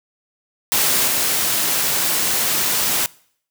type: noise with level steps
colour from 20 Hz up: white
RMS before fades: -17 / -19 dBFS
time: 0.72-3.06 s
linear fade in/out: 0 ms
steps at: 1.07 s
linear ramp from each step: 10 ms
effects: noise-tail reverb RT60 0.6 s tail -23 dB re dry + high-pass 100 Hz 12 dB/octave